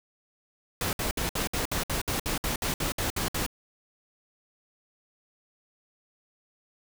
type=noise bursts; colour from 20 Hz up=pink; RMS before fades=-29 dBFS; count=15; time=0.81-3.464 s; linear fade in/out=2 ms; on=120 ms; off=61 ms; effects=none